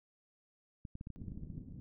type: clicks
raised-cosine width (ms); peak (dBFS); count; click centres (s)
5; -32; 12; 0.852 / 0.954 / 1.011 / 1.071 / 1.103 / 1.217 / 1.282 / 1.32 / 1.375 / 1.434 / 1.502 / 1.58
type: low-pass noise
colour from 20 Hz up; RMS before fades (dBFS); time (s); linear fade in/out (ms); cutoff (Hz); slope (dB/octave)
white; -49; 1.16-1.8; 0; 230; 24
effects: none